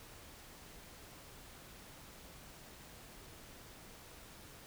silence, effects pink hiss -55 dBFS RMS until 4.66 s

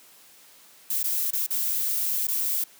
violet noise with dropouts, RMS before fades -26 dBFS, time 0.9-2.64 s, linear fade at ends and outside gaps 5 ms, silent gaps 1.031-1.04 / 1.307-1.331 / 1.465-1.505 / 2.271-2.282 s, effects white hiss -53 dBFS RMS until 2.79 s + high-pass 150 Hz 12 dB/octave

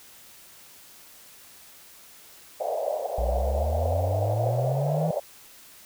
pink band-pass noise, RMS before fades -29 dBFS, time 2.6-5.2 s, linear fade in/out 5 ms, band 540 to 700 Hz, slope 48 dB/octave
triangle exponential sweep, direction up, 57.4 to 164.81 Hz, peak -22 dBFS, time 3.18-5.11 s, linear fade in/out 5 ms
effects white hiss -50 dBFS RMS until 5.85 s

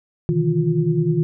sine tone cluster, 127.8 / 153.6 / 163.5 / 351.2 Hz, C3 / D#3 / E3 / F4, -40 / -22 / -14 / +10 cents, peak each -27 / -20 / -20 / -22 dBFS, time 0.29-1.23 s, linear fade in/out 0 ms, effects none

